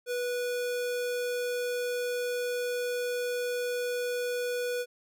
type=tone; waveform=square; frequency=490 Hz; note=B4; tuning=14 cents flat; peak=-30 dBFS; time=0.06-4.86 s; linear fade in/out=50 ms; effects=none